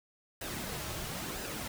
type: noise with flanger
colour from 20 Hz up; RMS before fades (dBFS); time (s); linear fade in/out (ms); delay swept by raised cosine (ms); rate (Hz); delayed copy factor
pink; -39; 0.41-1.68; 5; 0.88 to 4.28; 1; -0.5
effects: none